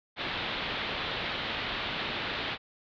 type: low-pass noise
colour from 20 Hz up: white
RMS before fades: -34 dBFS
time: 0.16-2.58 s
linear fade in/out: 50 ms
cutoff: 3900 Hz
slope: 48 dB/octave
effects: none